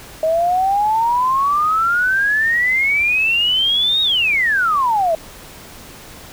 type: exponential two-way sweep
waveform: sine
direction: up then down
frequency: 628 to 3788 to 628 Hz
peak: -13 dBFS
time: 0.23-5.15 s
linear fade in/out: 2 ms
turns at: 4.02 s
effects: pink hiss -38 dBFS RMS until 6.32 s